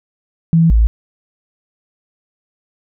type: tone pair in turn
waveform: sine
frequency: 164.81 / 55.64 Hz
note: E3 / A1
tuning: 0 / +20 cents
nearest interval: octave + perfect fifth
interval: 1880 cents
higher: first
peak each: -7 dBFS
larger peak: neither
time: 0.53-0.7 / 0.7-0.87 s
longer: neither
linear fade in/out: 0 ms
effects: none